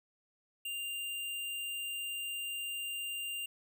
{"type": "tone with sample-and-hold", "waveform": "sine", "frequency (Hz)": 2794, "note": "F7", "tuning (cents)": 0, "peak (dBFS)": -36, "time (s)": [0.65, 3.46], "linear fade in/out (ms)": 5, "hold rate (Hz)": 11025, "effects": []}